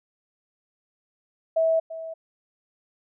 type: tone with echo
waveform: sine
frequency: 650 Hz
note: E5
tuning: 24 cents flat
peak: -18 dBFS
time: 1.56-1.8 s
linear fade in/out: 10 ms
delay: 340 ms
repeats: 1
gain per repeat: -14 dB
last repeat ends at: 2.14 s
effects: none